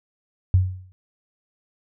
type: tone with exponential decay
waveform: sine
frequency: 92.5 Hz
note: F#2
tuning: in tune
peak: -10 dBFS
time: 0.54-0.92 s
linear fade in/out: 0 ms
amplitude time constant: 81 ms
effects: none